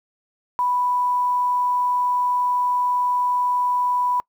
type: tone with quantisation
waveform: sine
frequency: 987.8 Hz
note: B5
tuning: in tune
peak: -18 dBFS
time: 0.59-4.2 s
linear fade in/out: 0 ms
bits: 8
effects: noise-tail reverb RT60 0.1 s tail -25 dB re dry